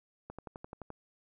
click train, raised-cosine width 1 ms, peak -29 dBFS, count 8, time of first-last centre 0.3-0.903 s, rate 11.6 Hz, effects none

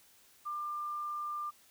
sine tone, 1194 Hz, D6, 28 cents sharp, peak -35 dBFS, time 0.45-1.51 s, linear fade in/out 20 ms, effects white hiss -63 dBFS RMS until 1.7 s

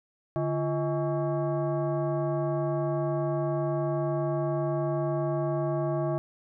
sine tone with frequency modulation, 145 Hz, D3, 22 cents flat, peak -25 dBFS, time 0.36-6.18 s, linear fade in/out 0 ms, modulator 489 Hz, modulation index 1.3, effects none

